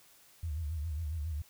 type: tone with vibrato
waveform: sine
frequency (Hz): 78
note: D#2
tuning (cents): +5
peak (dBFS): -33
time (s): 0.43-1.42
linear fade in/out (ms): 5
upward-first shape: sine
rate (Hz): 7.3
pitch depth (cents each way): 140
effects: white hiss -61 dBFS RMS until 1.49 s